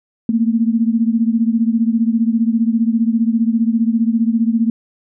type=beating tone pair; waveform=sine; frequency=223.8 / 238.8 Hz; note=A3 / A#3; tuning=+30 / +42 cents; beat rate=15 Hz; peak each=-14 / -17 dBFS; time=0.29-4.7 s; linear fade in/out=2 ms; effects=none